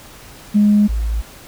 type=tone pair in turn; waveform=sine; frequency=207.7 / 55.01 Hz; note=G#3 / A1; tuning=0 / 0 cents; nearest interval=octave + major seventh; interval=2300 cents; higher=first; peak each=-8 / -16 dBFS; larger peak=first; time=0.54-0.88 / 0.88-1.22 s; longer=neither; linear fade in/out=20 ms; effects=tanh soft clip ceiling -4 dBFS + pink hiss -40 dBFS RMS until 1.47 s